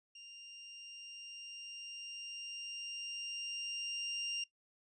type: tone with level ramp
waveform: 30% pulse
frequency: 2794 Hz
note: F7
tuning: in tune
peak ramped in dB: -48 to -33 dBFS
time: 0.15-4.44 s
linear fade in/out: 5 ms
effects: noise-tail reverb RT60 0.1 s tail -19 dB re dry + resampled to 22050 Hz